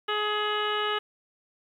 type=harmonic tone; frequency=421 Hz; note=G#4; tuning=24 cents sharp; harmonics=1 / 2 / 3 / 4 / 5 / 6 / 7 / 8 / 9; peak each=-31 / -35 / -30 / -34 / -39 / -43 / -32 / -43 / -43 dBFS; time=0.08-0.99 s; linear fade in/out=10 ms; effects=10-bit